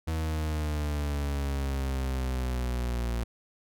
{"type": "exponential sweep", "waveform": "40% pulse", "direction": "down", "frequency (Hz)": [80.7, 58], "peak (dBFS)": -27, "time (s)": [0.07, 3.24], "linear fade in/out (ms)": 10, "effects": []}